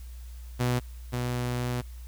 sawtooth tone pair in turn, 123.47 / 122.97 Hz, B2 / B2, 0 / -7 cents, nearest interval unison, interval 7 cents, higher first, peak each -20 / -24 dBFS, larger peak first, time 0.59-0.8 / 1.12-1.82 s, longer second, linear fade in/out 20 ms, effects added 60 Hz sine -39 dBFS peak until 2.07 s + white hiss -57 dBFS RMS until 2.07 s

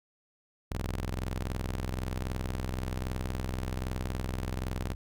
sawtooth ring-modulated tone, 63.8 Hz, C2, 43 cents flat, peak -25 dBFS, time 0.71-4.95 s, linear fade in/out 5 ms, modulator 21.3 Hz, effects none

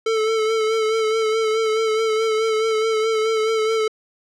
square tone with vibrato, 440.9 Hz, A4, 4 cents sharp, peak -18 dBFS, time 0.06-3.88 s, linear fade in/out 5 ms, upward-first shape sine, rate 4.7 Hz, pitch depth 32 cents each way, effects low-pass 6000 Hz 12 dB/octave

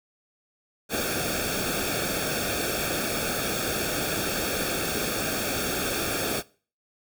pink noise with comb filter, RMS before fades -28 dBFS, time 0.89-6.43 s, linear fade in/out 50 ms, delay 1 ms, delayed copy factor -0.8, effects noise-tail reverb RT60 0.4 s tail -21 dB re dry

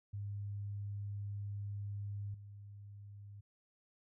sine tone with level steps, 101.5 Hz, G#2, 39 cents flat, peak -39 / -49 dBFS, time 0.13-3.41 s, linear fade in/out 10 ms, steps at 2.34 s, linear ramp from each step 5 ms, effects none

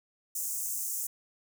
pink high-pass noise, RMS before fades -34 dBFS, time 0.35-1.07 s, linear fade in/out 5 ms, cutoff 6400 Hz, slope 48 dB/octave, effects none

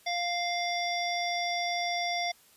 harmonic tone with a mistuned harmonic, 698.5 Hz, F5, in tune, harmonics 1 / 3 / 5 / 7 / 8, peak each -31 / -34 / -37 / -40 / -38 dBFS, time 0.06-2.32 s, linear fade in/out 10 ms, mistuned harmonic 7, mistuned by -33 cents, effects white hiss -60 dBFS RMS until 2.56 s + resampled to 32000 Hz

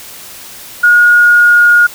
sine tone with pitch glide, 1440 to 1431.7 Hz, F#6 to F6, -47 to +43 cents, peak -3 dBFS, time 0.83-1.87 s, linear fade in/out 10 ms, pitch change -10 cents, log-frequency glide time 1.04-1.63 s, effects white hiss -31 dBFS RMS until 1.94 s

